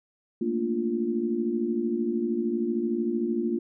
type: chord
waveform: sine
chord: Bb major seventh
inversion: third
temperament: equal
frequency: 220 / 233.1 / 293.7 / 349.2 Hz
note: A3 / Bb3 / D4 / F4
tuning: 0 / 0 / 0 / 0 cents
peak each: -33 / -28 / -34 / -28 dBFS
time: 0.41-3.59 s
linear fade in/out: 5 ms
effects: none